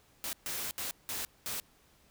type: noise bursts at uneven times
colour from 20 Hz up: white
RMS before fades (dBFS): -37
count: 5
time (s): 0.24-0.33 / 0.46-0.71 / 0.78-0.91 / 1.09-1.25 / 1.46-1.6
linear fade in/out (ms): 0
effects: pink hiss -65 dBFS RMS until 2.1 s